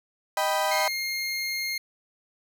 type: chord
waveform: 35% pulse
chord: Eb augmented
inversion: none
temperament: equal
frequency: 622.3 / 784 / 987.8 Hz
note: Eb5 / G5 / B5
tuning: 0 / 0 / 0 cents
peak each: -26 dBFS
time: 0.37-0.88 s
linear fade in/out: 2 ms
type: tone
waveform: 25% pulse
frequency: 2130 Hz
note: C7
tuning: 30 cents sharp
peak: -24 dBFS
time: 0.71-1.78 s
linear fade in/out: 5 ms
effects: none